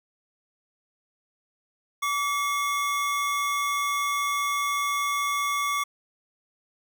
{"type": "tone pair together", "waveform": "square", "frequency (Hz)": [1149, 2165], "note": ["D6", "C#7"], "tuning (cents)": [-38, -41], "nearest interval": "major seventh", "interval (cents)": 1097, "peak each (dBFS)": [-26, -31], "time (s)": [2.02, 5.84], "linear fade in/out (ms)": 10, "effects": []}